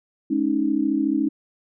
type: chord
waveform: sine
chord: Ab suspended fourth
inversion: none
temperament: equal with one note detuned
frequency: 212.4 / 277.2 / 311.1 Hz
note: Ab3 / Db4 / Eb4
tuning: +39 / 0 / 0 cents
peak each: -27 / -22 / -22 dBFS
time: 0.3-1.29 s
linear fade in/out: 10 ms
effects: none